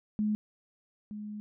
sine tone pair in turn, 211.9 / 210 Hz, G#3 / G#3, +35 / +19 cents, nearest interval unison, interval 16 cents, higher first, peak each -26 / -37 dBFS, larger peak first, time 0.19-0.35 / 1.11-1.4 s, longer second, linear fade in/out 0 ms, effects none

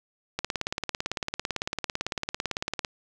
click train, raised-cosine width 0.2 ms, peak -11 dBFS, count 45, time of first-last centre 0.39-2.848 s, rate 17.9 Hz, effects none

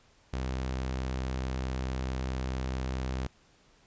sawtooth tone, 64.6 Hz, C2, 21 cents flat, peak -27 dBFS, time 0.33-3.27 s, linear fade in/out 5 ms, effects pink hiss -63 dBFS RMS until 3.86 s + resampled to 16000 Hz

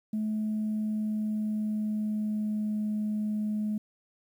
sine tone with pitch glide, 215.3 to 212.2 Hz, A3 to G#3, -37 to +38 cents, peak -26 dBFS, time 0.13-3.78 s, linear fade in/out 5 ms, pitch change -25 cents, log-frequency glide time 0.36-2.81 s, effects tanh soft clip ceiling -24 dBFS + 10-bit

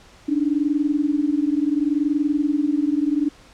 sine tone pair together, 285.6 / 306.3 Hz, D4 / D#4, -48 / -27 cents, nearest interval minor second, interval 121 cents, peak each -20 / -21 dBFS, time 0.28-3.29 s, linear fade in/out 10 ms, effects pink hiss -49 dBFS RMS until 3.53 s + low-pass 7000 Hz 12 dB/octave

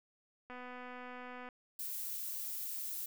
click train, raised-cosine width 0.5 ms, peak -34 dBFS, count 247, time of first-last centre 0.5-1.488 s, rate 249 Hz
violet noise, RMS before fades -41 dBFS, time 1.79-3.06 s, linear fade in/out 5 ms
effects none

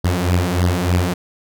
sawtooth beating tone pair, 87.4 / 90.7 Hz, F2 / F#2, +2 / -34 cents, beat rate 3.3 Hz, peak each -14 dBFS, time 0.04-1.14 s, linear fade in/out 10 ms, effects none

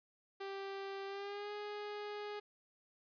sawtooth tone with pitch glide, 392 to 415.3 Hz, G4 to G#4, 0 to 0 cents, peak -38 dBFS, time 0.4-2.4 s, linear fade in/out 10 ms, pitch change +100 cents, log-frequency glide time 1.06-1.52 s, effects resampled to 11025 Hz

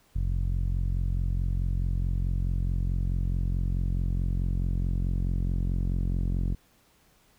sawtooth tone with low-pass filter sweep, 44.64 Hz, F1, 39 cents sharp, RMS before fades -27 dBFS, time 0.15-6.55 s, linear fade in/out 10 ms, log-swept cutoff 120 to 210 Hz, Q 1.1, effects pink hiss -63 dBFS RMS until 7.38 s

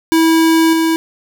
square tone with level steps, 325.3 Hz, E4, 23 cents flat, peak -9 / -12 dBFS, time 0.12-0.96 s, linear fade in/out 0 ms, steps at 0.73 s, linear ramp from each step 2 ms, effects none

